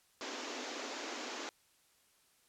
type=band-pass noise; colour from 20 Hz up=pink; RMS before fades=-43 dBFS; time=0.21-1.49 s; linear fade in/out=0 ms; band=240 to 7200 Hz; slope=96 dB/octave; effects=white hiss -70 dBFS RMS until 2.48 s + low-pass 12000 Hz 12 dB/octave